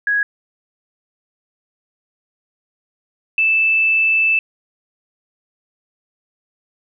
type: tone pair in turn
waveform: sine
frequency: 1661.2 / 2637 Hz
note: G#6 / E7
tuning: 0 / 0 cents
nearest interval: minor sixth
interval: 800 cents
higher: second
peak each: -14 / -12 dBFS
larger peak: second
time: 0.07-0.23 / 3.38-4.39 s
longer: second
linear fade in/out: 2 ms
effects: none